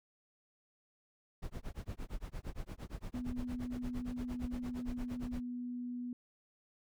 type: noise with tremolo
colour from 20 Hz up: brown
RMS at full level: -40 dBFS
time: 1.42-5.41 s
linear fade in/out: 10 ms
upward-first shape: sine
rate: 8.7 Hz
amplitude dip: 100%
type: tone with pitch glide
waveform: sine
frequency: 246.9 to 245.1 Hz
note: B3 to B3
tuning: 0 to -13 cents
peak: -38 dBFS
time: 3.14-6.13 s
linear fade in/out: 2 ms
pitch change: -13 cents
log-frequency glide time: 3.63-5.99 s
effects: none